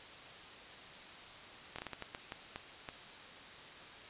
slowing click train, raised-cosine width 0.3 ms, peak -25 dBFS, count 10, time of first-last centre 1.76-2.888 s, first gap 25 ms, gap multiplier 1.38, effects white hiss -51 dBFS RMS until 4.09 s + resampled to 8000 Hz

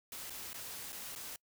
white noise with dropouts, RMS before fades -45 dBFS, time 0.12-1.36 s, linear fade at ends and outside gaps 2 ms, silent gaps 0.298-0.303 / 0.532-0.542 / 0.922-0.927 / 1.152-1.159 s, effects noise-tail reverb RT60 0.1 s tail -25 dB re dry

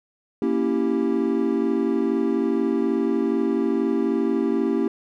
triangle chord, A# diminished seventh, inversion none, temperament equal, 233.1 / 277.2 / 329.6 / 392 Hz, A#3 / C#4 / E4 / G4, 0 / 0 / 0 / 0 cents, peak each -23 dBFS, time 0.42-4.88 s, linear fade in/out 2 ms, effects none

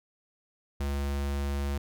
square tone, 70.3 Hz, C#2, 25 cents sharp, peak -29 dBFS, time 0.8-1.78 s, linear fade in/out 5 ms, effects none

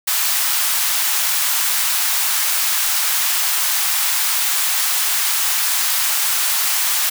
white high-pass noise, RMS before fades -18 dBFS, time 0.07-7.1 s, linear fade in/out 10 ms, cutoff 810 Hz, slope 24 dB/octave, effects none

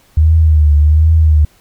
sine tone with vibrato, 77 Hz, D#2, 17 cents flat, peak -5 dBFS, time 0.17-1.45 s, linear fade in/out 5 ms, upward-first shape triangle, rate 1.3 Hz, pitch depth 89 cents each way, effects pink hiss -50 dBFS RMS until 1.6 s

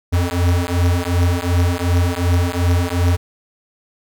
square beating tone pair, 86.4 / 89.1 Hz, F2 / F2, -18 / +35 cents, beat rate 2.7 Hz, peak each -18 dBFS, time 0.12-3.17 s, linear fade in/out 20 ms, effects none

